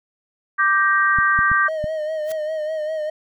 sine chord, G minor, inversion second, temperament just, 1176 / 1568 / 1881.6 Hz, D6 / G6 / Bb6, +2 / 0 / +16 cents, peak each -18 / -17 / -22 dBFS, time 0.58-1.69 s, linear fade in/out 20 ms
clicks, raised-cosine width 5 ms, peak -16 dBFS, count 4, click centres 1.187 / 1.39 / 1.516 / 1.842 s
triangle tone with vibrato, 621 Hz, D#5, 3 cents flat, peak -20 dBFS, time 1.68-3.1 s, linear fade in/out 5 ms, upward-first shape sine, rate 5 Hz, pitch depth 47 cents each way
white noise with exponential growth, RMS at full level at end -33 dBFS, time 2.22-2.32 s, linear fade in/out 1 ms, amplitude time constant 21 ms
effects none

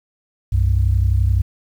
sine tone pair together, 64.68 / 96.3 Hz, C2 / G2, -19 / -30 cents, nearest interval perfect fifth, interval 689 cents, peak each -15 dBFS, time 0.52-1.42 s, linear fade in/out 10 ms, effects tanh soft clip ceiling -6 dBFS + 8-bit

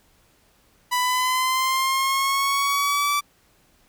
sawtooth linear sweep, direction up, 987.8 to 1163 Hz, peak -16 dBFS, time 0.91-3.21 s, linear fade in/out 20 ms, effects pink hiss -60 dBFS RMS until 3.88 s

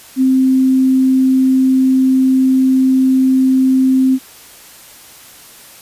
sine tone, 261.6 Hz, C4, in tune, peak -8 dBFS, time 0.16-4.19 s, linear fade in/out 50 ms, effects white hiss -39 dBFS RMS until 5.81 s + resampled to 32000 Hz

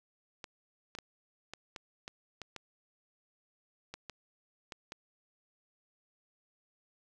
clicks, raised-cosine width 0.2 ms, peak -25 dBFS, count 12, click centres 0.442 / 0.951 / 0.987 / 1.536 / 1.762 / 2.079 / 2.417 / 2.563 / 3.94 / 4.097 / 4.722 / 4.921 s, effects none

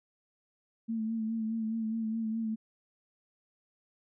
sine tone with vibrato, 223 Hz, A3, 23 cents sharp, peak -30 dBFS, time 0.88-2.56 s, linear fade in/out 20 ms, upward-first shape sine, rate 4.8 Hz, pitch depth 36 cents each way, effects none

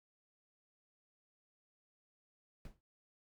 brown noise with exponential decay, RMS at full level -45 dBFS, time 2.65-2.81 s, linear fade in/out 1 ms, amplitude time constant 33 ms, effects none

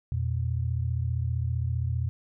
sine tone pair together, 85.1 / 120.35 Hz, F2 / B2, -44 / -44 cents, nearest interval tritone, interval 600 cents, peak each -28 dBFS, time 0.12-2.09 s, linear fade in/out 0 ms, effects none

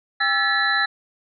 sine tone cluster, 798 / 1331 / 1725 / 1941 / 4005 Hz, G5 / E6 / A6 / B6 / B7, +31 / +16 / -35 / -31 / +23 cents, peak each -28 / -25 / -20 / -27 / -25 dBFS, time 0.2-0.86 s, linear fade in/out 10 ms, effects none

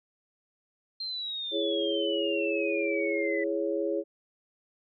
sine exponential sweep, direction down, 4186 to 1975.5 Hz, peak -32 dBFS, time 1-3.44 s, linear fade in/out 5 ms
sine chord, C# minor, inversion first, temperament just, 332.6 / 415.8 / 554.4 Hz, E4 / G#4 / C#5, +16 / +2 / 0 cents, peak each -31 dBFS, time 1.51-4.04 s, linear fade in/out 50 ms
effects none

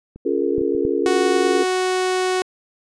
clicks, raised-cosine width 3 ms, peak -25 / -15 / -22 / -24 / -15 dBFS, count 5, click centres 0.16 / 0.582 / 0.614 / 0.75 / 0.851 s
sine chord, Bb minor seventh, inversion first, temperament just, 279.7 / 349.6 / 419.5 / 466.2 Hz, Db4 / F4 / Ab4 / Bb4, +16 / +2 / +17 / 0 cents, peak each -24 / -22 / -22 / -24 dBFS, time 0.25-1.64 s, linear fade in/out 10 ms
sawtooth tone, 370 Hz, F#4, in tune, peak -14 dBFS, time 1.06-2.42 s, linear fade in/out 0 ms
effects resampled to 22050 Hz

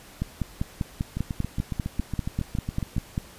two click trains, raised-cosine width 5 ms, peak -16 / -13 dBFS, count 14 / 16, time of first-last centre 1.17-2.966 / 0.22-3.179 s, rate 7.24 / 5.07 Hz, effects pink hiss -48 dBFS RMS until 3.38 s + resampled to 32000 Hz

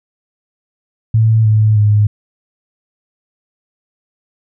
sine tone with pitch steps, 111.3 / 108.01 / 104.81 Hz, A2 / A2 / G#2, +20 / -32 / +16 cents, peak -7 dBFS, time 1.14-2.07 s, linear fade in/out 5 ms, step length 310 ms, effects none

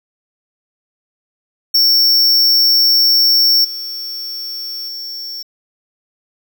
square tone with level steps, 5460 Hz, F8, 40 cents flat, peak -9 / -23 / -25 dBFS, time 1.74-5.43 s, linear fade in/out 10 ms, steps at 3.64 / 4.88 s, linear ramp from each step 10 ms, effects 7-bit

